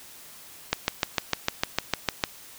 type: click train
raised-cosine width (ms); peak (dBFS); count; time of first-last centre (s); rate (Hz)
0.2; -4; 11; 0.73-2.238; 6.63
effects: white hiss -47 dBFS RMS until 2.58 s